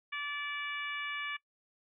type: harmonic tone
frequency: 580 Hz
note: D5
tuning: 22 cents flat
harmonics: 2 / 3 / 4 / 5 / 6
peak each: -42 / -40 / -39 / -45 / -50 dBFS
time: 0.12-1.37 s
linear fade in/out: 10 ms
effects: noise-tail reverb RT60 0.1 s tail -21 dB re dry